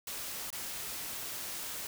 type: noise with dropouts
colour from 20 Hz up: white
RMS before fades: -40 dBFS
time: 0.07-1.87 s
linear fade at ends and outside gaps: 2 ms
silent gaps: 0.504-0.527 s
effects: none